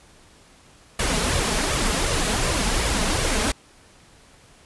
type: noise with flanger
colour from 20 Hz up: pink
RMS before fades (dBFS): -22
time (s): 0.99-3.52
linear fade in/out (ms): 5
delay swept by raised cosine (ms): 1.7 to 4.8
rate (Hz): 2.7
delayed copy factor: +0.6
effects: pink hiss -52 dBFS RMS until 4.65 s + resampled to 24000 Hz